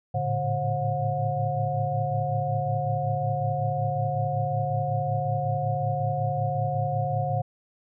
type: tone cluster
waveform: sine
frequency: 109.5 / 114.9 / 144.2 / 533 / 723 Hz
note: A2 / A#2 / D3 / C5 / F#5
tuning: -8 / -25 / -31 / +32 / -40 cents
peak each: -32 / -31 / -29 / -32 / -28 dBFS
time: 0.14-7.42 s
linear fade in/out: 10 ms
effects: none